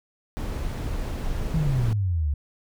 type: noise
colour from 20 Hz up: brown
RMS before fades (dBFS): -28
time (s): 0.37-1.93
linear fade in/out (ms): 0
type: exponential sweep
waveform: sine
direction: down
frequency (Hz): 164.81 to 69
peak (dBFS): -21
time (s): 1.54-2.34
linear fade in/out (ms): 5
effects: none